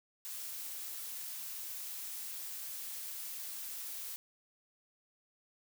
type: noise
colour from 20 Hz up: blue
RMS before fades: -43 dBFS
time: 0.25-4.16 s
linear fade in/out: 0 ms
effects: none